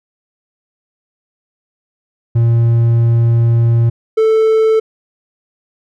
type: tone pair in turn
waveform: triangle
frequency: 116.5 / 440.9 Hz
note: A#2 / A4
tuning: -1 / +4 cents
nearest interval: octave + major seventh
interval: 2305 cents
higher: second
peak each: -6 dBFS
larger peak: neither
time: 2.35-3.9 / 4.17-4.8 s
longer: first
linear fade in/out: 10 ms
effects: none